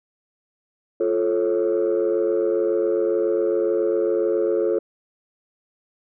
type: chord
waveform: sine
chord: F augmented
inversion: none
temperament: just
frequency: 349.2 / 436.5 / 545.7 Hz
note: F4 / A4 / C#5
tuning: 0 / -14 / -27 cents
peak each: -21 / -20 / -23 dBFS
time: 1-4.79 s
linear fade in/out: 5 ms
effects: tanh soft clip ceiling -13 dBFS